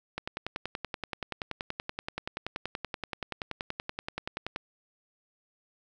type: click train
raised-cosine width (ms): 0.3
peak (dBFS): -17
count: 47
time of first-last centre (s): 0.18-4.561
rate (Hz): 10.5
effects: none